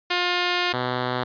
5% pulse tone pair in turn, 355.1 / 125.25 Hz, F4 / B2, +29 / +25 cents, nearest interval octave + tritone, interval 1804 cents, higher first, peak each -9 / -12 dBFS, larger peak first, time 0.1-0.73 / 0.73-1.24 s, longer first, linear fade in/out 10 ms, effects resampled to 11025 Hz

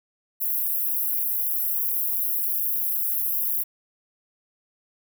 white high-pass noise, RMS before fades -25 dBFS, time 0.4-3.64 s, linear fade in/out 20 ms, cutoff 11000 Hz, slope 96 dB/octave, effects none

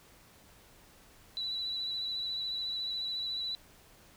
sine tone with vibrato, 3951 Hz, B7, in tune, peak -33 dBFS, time 1.37-3.55 s, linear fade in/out 0 ms, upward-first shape sine, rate 14 Hz, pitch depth 21 cents each way, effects pink hiss -59 dBFS RMS until 4.16 s

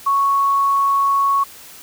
sine tone, 1108.7 Hz, C#6, in tune, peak -13 dBFS, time 0.06-1.44 s, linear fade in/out 10 ms, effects white hiss -40 dBFS RMS until 1.82 s

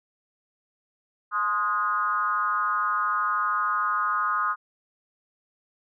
sine tone with frequency modulation, 1244.5 Hz, D#6, in tune, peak -22 dBFS, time 1.31-4.56 s, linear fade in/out 50 ms, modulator 198 Hz, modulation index 0.96, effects none

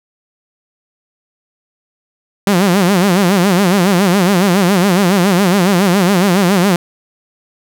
sawtooth tone with vibrato, 187.9 Hz, F#3, 27 cents sharp, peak -5 dBFS, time 2.47-6.76 s, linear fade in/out 2 ms, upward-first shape sine, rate 7.2 Hz, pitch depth 160 cents each way, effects none

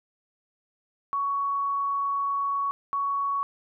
sine tone pair in turn, 1118 / 1118 Hz, C#6 / C#6, +14 / +14 cents, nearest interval unison, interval 0 cents, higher neither, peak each -24 dBFS, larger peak neither, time 1.13-2.71 / 2.93-3.43 s, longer first, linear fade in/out 0 ms, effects none

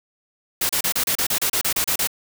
white noise bursts, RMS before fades -21 dBFS, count 13, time 0.61-2.073 s, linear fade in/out 5 ms, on 83 ms, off 32 ms, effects none

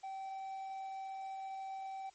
triangle tone, 772 Hz, G5, 27 cents flat, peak -39 dBFS, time 0.03-2.1 s, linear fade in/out 10 ms, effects white hiss -66 dBFS RMS until 2.14 s + MP3 32 kbps

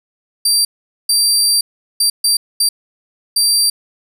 25% pulse tone bursts at uneven times, 4699 Hz, D8, in tune, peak -6 dBFS, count 6, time 0.45-0.65 / 1.09-1.61 / 2-2.1 / 2.24-2.37 / 2.6-2.69 / 3.36-3.7 s, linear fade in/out 5 ms, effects none

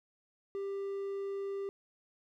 triangle tone, 395.2 Hz, G4, 14 cents sharp, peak -33 dBFS, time 0.55-1.69 s, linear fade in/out 0 ms, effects none

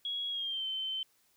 sine tone with pitch glide, 3324 to 3084 Hz, G#7 to G7, +1 to -29 cents, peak -33 dBFS, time 0.05-1.03 s, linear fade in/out 2 ms, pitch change -130 cents, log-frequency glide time 0.29-0.66 s, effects white hiss -70 dBFS RMS until 1.36 s

